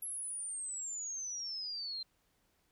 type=exponential sweep; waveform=sine; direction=down; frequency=11340 to 4109 Hz; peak=-38 dBFS; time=0.02-2.03 s; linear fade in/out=5 ms; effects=pink hiss -75 dBFS RMS until 2.71 s